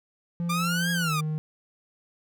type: tone with pitch glide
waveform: triangle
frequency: 171.6 to 154.65 Hz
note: F3 to D#3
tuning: -30 to -10 cents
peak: -24 dBFS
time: 0.4-1.38 s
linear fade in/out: 0 ms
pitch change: -180 cents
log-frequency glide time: 1.02-1.11 s
type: exponential two-way sweep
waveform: sawtooth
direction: up then down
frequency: 1174.7 to 1661.2 to 1174.7 Hz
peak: -23 dBFS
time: 0.49-1.21 s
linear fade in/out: 10 ms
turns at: 0.91 s
effects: none